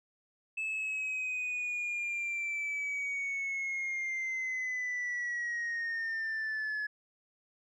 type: linear sweep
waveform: sine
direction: down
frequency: 2617 to 1700 Hz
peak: -30 dBFS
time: 0.57-6.87 s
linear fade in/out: 10 ms
effects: tanh soft clip ceiling -31 dBFS